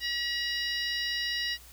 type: harmonic tone with a mistuned harmonic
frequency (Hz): 960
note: B5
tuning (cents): -49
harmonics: 2 / 3 / 4 / 5 / 6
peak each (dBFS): -33 / -35 / -36 / -37 / -38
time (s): 0-1.58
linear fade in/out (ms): 50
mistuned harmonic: 6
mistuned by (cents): -66
effects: added 60 Hz sine -53 dBFS peak until 1.72 s + white hiss -53 dBFS RMS until 1.72 s